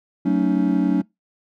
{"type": "chord", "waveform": "triangle", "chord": "D# half-diminished seventh", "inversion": "first", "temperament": "just", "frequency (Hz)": [186.68, 224, 280, 311.1], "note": ["F#3", "A3", "C#4", "D#4"], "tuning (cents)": [16, 31, 18, 0], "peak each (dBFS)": [-19, -22, -18, -22], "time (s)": [0.25, 1.02], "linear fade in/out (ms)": 10, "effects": ["noise-tail reverb RT60 0.2 s tail -25 dB re dry"]}